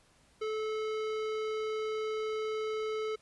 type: tone with hard clipping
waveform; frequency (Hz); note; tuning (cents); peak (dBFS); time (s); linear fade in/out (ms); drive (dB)
sine; 434.1; A4; -23; -34; 0.41-3.16; 10; 16
effects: pink hiss -65 dBFS RMS until 3.21 s + resampled to 24000 Hz